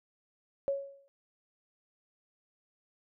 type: tone with exponential decay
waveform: sine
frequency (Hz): 554.4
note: C#5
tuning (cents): 0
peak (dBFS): -25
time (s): 0.68-1.08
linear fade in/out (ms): 0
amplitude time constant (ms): 85
effects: none